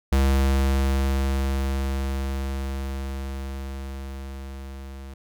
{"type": "tone with level ramp", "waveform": "square", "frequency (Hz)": 67.6, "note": "C#2", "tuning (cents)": -43, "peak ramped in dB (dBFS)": [-17, -37], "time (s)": [0.12, 5.14], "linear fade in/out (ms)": 5, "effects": []}